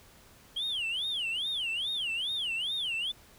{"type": "tone with vibrato", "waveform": "sine", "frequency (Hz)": 3139, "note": "G7", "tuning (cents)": 2, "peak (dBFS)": -28, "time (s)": [0.56, 3.12], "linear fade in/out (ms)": 10, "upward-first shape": "sine", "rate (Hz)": 2.4, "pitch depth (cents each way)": 290, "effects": ["tanh soft clip ceiling -28 dBFS", "pink hiss -57 dBFS RMS until 3.38 s"]}